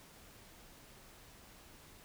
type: silence
effects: pink hiss -58 dBFS RMS until 2.04 s